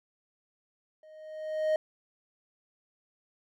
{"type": "tone with level ramp", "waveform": "triangle", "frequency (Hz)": 622.3, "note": "D#5", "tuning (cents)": 0, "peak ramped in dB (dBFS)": [-50, -20], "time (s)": [1.03, 1.76], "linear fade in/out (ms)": 2, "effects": []}